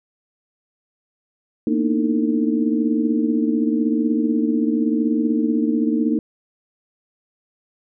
sine tone cluster, 230.7 / 246.6 / 303 / 323.9 / 449.5 Hz, A#3 / B3 / D#4 / E4 / A4, -18 / -2 / -46 / -30 / +37 cents, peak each -20 / -26 / -20 / -27 / -29 dBFS, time 1.67-6.19 s, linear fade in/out 2 ms, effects none

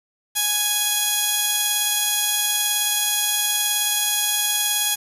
5% pulse tone pair together, 830 / 3339 Hz, G#5 / G#7, -1 / +9 cents, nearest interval 2 octaves, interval 2410 cents, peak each -12 dBFS, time 0.35-4.96 s, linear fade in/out 20 ms, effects resampled to 32000 Hz + 7-bit

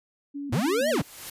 sine tone with vibrato, 260.3 Hz, C4, 9 cents flat, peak -31 dBFS, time 0.34-1.03 s, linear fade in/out 20 ms, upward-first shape square, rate 3.2 Hz, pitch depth 150 cents each way
square linear two-way sweep, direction up then down, 87.31 to 659.3 to 87.31 Hz, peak -23 dBFS, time 0.52-1.02 s, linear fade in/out 10 ms, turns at 0.9 s
white noise with exponential growth, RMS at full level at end -36 dBFS, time 0.56-1.3 s, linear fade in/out 5 ms, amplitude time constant 160 ms
effects resampled to 32000 Hz

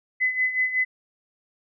sine tone with tremolo, 2020 Hz, B6, 39 cents sharp, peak -18 dBFS, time 0.2-0.85 s, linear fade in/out 20 ms, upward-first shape sine, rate 5.4 Hz, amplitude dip 70%, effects none

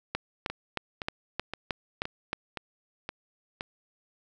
two click trains, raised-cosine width 0.3 ms, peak -13 / -18 dBFS, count 8 / 7, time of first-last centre 0.15-2.331 / 0.5-3.609 s, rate 3.21 / 1.93 Hz, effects none

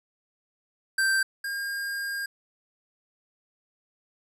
square tone pair in turn, 1567 / 1612.9 Hz, G6 / G6, -1 / +49 cents, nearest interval unison, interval 50 cents, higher second, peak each -22 / -30 dBFS, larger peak first, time 0.98-1.23 / 1.44-2.26 s, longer second, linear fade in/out 5 ms, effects resampled to 32000 Hz

